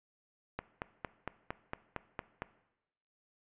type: click train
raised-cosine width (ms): 0.5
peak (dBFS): -21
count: 9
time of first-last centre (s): 0.59-2.421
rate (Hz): 4.37
effects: noise-tail reverb RT60 0.9 s tail -17 dB re dry + resampled to 8000 Hz